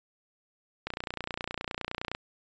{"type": "click train", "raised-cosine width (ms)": 0.3, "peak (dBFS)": -17, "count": 39, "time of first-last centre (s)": [0.87, 2.149], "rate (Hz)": 29.7, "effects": ["resampled to 16000 Hz"]}